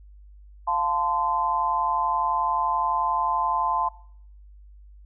sine chord, F major, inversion none, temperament equal with one note detuned, 698.5 / 880 / 1031.5 Hz, F5 / A5 / C6, 0 / 0 / -25 cents, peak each -30 / -25 / -24 dBFS, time 0.67-3.89 s, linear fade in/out 10 ms, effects noise-tail reverb RT60 0.6 s tail -20 dB re dry + added 50 Hz sine -45 dBFS peak until 5.05 s

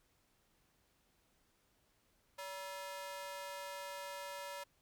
sawtooth ring-modulated tone, 765 Hz, G5, 42 cents flat, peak -37 dBFS, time 2.38-4.64 s, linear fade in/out 10 ms, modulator 196 Hz, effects pink hiss -75 dBFS RMS until 4.81 s

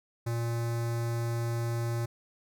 square tone with notch filter, 117 Hz, A#2, 7 cents sharp, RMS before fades -31 dBFS, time 0.26-2.06 s, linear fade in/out 10 ms, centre 3000 Hz, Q 1.5, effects none

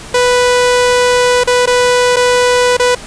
sawtooth tone with dropouts, 493.9 Hz, B4, in tune, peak -4 dBFS, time 0.14-2.95 s, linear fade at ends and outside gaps 5 ms, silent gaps 1.437-1.473 / 1.659-1.673 / 2.161-2.166 / 2.769-2.796 s, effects pink hiss -30 dBFS RMS until 3.06 s + resampled to 22050 Hz

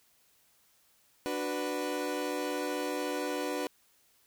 30% pulse chord, B minor, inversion first, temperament equal, 293.7 / 370 / 493.9 Hz, D4 / F#4 / B4, 0 / 0 / 0 cents, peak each -33 / -35 / -33 dBFS, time 1.26-3.67 s, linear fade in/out 0 ms, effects white hiss -67 dBFS RMS until 4.26 s

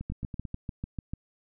two click trains, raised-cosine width 5 ms, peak -24 / -21 dBFS, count 5 / 8, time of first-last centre 0.01-0.452 / 0.1-1.136 s, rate 9.04 / 6.76 Hz, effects none

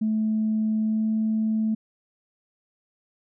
sine tone with pitch glide, 217.6 to 219.1 Hz, A3 to A3, -19 to -7 cents, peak -20 dBFS, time 0.01-1.75 s, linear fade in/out 10 ms, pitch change +12 cents, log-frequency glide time 0.8-1.09 s, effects tanh soft clip ceiling -16 dBFS

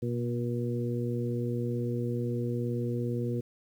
harmonic tone with a mistuned harmonic, 119.7 Hz, A#2, 46 cents sharp, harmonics 1 / 2 / 3 / 4, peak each -31 / -34 / -36 / -37 dBFS, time 0.02-3.41 s, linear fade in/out 10 ms, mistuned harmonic 1, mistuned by +28 cents, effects 10-bit

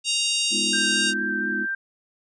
harmonic tone, 932.3 Hz, A#5, in tune, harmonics 3 / 4 / 5 / 6 / 7 / 8 / 9 / 10, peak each -25 / -27 / -29 / -31 / -32 / -33 / -34 / -35 dBFS, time 0.04-1.14 s, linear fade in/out 50 ms
sine chord, F half-diminished seventh, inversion first, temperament just, 209.5 / 251.4 / 314.3 / 349.2 Hz, Ab3 / Cb4 / Eb4 / F4, +15 / +31 / +18 / 0 cents, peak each -31 / -34 / -34 / -34 dBFS, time 0.5-1.67 s, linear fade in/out 50 ms
sine tone with vibrato, 1568 Hz, G6, in tune, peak -24 dBFS, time 0.73-1.75 s, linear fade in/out 5 ms, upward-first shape square, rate 4.4 Hz, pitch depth 9 cents each way
effects none

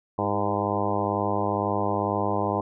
harmonic tone with a mistuned harmonic, 102.1 Hz, G#2, 29 cents flat, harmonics 1 / 2 / 3 / 4 / 5 / 6 / 7 / 8 / 9 / 10, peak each -32 / -32 / -32 / -32 / -32 / -32 / -32 / -32 / -32 / -32 dBFS, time 0.18-2.61 s, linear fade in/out 5 ms, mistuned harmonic 3, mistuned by +43 cents, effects none

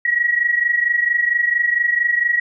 sine tone pair together, 1908.6 / 1933 Hz, A#6 / B6, +40 / -38 cents, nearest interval unison, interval 22 cents, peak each -16 / -20 dBFS, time 0.05-2.4 s, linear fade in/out 5 ms, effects none

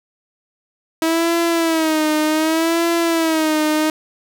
sawtooth tone with vibrato, 321.8 Hz, E4, 42 cents flat, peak -11 dBFS, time 1.02-3.9 s, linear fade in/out 2 ms, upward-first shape sine, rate 0.66 Hz, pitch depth 84 cents each way, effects none

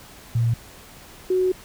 sine tone pair in turn, 116.54 / 370 Hz, A#2 / F#4, 0 / 0 cents, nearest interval octave + minor sixth, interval 2000 cents, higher second, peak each -17 dBFS, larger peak neither, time 0.35-0.54 / 1.3-1.52 s, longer second, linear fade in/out 5 ms, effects pink hiss -45 dBFS RMS until 1.64 s

